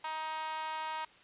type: tone with high-pass filter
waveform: 5% pulse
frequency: 314.4 Hz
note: D#4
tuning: 18 cents sharp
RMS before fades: -38 dBFS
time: 0.04-1.05 s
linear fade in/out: 5 ms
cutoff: 880 Hz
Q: 6.3
effects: white hiss -59 dBFS RMS until 1.23 s + resampled to 8000 Hz